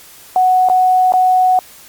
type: tone with dropouts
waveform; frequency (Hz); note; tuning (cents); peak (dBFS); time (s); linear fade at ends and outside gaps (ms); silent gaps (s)
sine; 740; F#5; 0; -8; 0.36-1.59; 1; 0.688-0.698 / 1.122-1.137
effects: white hiss -40 dBFS RMS until 1.88 s + Opus 48 kbps